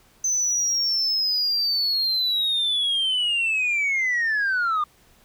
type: linear sweep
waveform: sine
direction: down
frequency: 6160 to 1192 Hz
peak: -18 dBFS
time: 0.24-4.84 s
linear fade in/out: 5 ms
effects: tanh soft clip ceiling -18 dBFS + pink hiss -57 dBFS RMS until 5.24 s